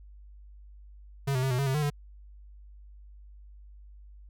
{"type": "tone with pitch steps", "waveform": "square", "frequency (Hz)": [138.3, 128.2, 133.5, 125, 138.8, 132.8, 150.6, 145.3], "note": ["C#3", "C3", "C3", "B2", "C#3", "C3", "D3", "D3"], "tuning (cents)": [-4, -35, 35, 21, 3, 26, 44, -18], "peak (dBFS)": -26, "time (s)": [1.27, 1.902], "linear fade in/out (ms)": 10, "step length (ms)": 79, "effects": ["added 50 Hz sine -47 dBFS peak until 4.29 s"]}